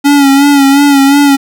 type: tone with vibrato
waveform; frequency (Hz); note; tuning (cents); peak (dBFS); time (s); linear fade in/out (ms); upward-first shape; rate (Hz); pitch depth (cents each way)
square; 280; C#4; +18; -4; 0.04-1.37; 20; sine; 2.8; 46
effects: none